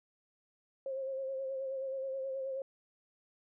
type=tone with vibrato; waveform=sine; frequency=534 Hz; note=C5; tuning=35 cents sharp; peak=-35 dBFS; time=0.86-2.62 s; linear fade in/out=2 ms; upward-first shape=sine; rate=9.4 Hz; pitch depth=34 cents each way; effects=none